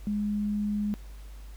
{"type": "tone", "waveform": "sine", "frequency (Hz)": 207.7, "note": "G#3", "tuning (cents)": 0, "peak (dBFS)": -26, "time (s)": [0.07, 0.94], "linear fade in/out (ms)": 0, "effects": ["added 50 Hz sine -41 dBFS peak until 1.56 s", "pink hiss -57 dBFS RMS until 1.56 s"]}